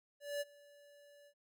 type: tone with ADSR envelope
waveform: square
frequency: 577 Hz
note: D5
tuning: 31 cents flat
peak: -36 dBFS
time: 0.2-1.34 s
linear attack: 210 ms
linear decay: 29 ms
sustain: -24 dB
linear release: 72 ms
effects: none